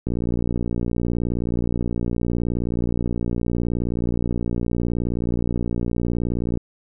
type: click train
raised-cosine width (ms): 3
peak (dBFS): -11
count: 386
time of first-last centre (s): 0.07-6.573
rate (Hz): 59.2
effects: none